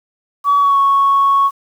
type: tone with pitch glide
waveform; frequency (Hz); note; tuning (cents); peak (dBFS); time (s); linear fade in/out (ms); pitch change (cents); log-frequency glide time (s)
sine; 1137 to 1107.2; C#6 to C#6; +44 to -2; -8; 0.44-1.51; 50; -46; 0.58-0.78
effects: tanh soft clip ceiling -5 dBFS + 7-bit